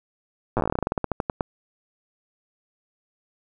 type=slowing click train; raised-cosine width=1 ms; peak=-9 dBFS; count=22; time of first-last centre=0.57-1.408 s; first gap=8 ms; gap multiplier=1.14; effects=none